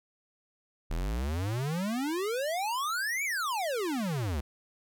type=exponential two-way sweep; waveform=square; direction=up then down; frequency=37.34 to 2349 to 65.9 Hz; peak=-30 dBFS; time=0.9-4.41 s; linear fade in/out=10 ms; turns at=3.24 s; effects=none